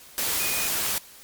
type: tone in noise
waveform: sine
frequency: 2473 Hz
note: D#7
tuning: 11 cents flat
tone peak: -31 dBFS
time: 0.4-0.67 s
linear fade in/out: 0 ms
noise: white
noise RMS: -26 dBFS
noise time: 0.18-0.98 s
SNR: -8 dB
effects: white hiss -48 dBFS RMS until 1.23 s + MP3 96 kbps